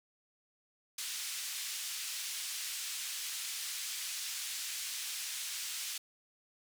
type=band-pass noise; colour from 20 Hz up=white; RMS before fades=-40 dBFS; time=0.98-5.98 s; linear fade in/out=5 ms; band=2300 to 8600 Hz; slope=12 dB/octave; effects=none